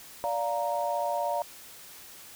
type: chord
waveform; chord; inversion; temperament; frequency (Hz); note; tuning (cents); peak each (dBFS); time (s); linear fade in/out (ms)
sine; Bb major; first; just; 582.7 / 699.2 / 932.3; D5 / F5 / Bb5; -14 / +2 / 0; -31; 0.24-1.42; 0
effects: white hiss -48 dBFS RMS until 2.35 s